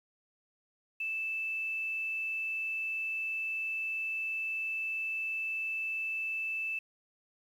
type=tone with quantisation; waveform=sine; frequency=2637 Hz; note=E7; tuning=in tune; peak=-32 dBFS; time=1-6.79 s; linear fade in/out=5 ms; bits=10; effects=none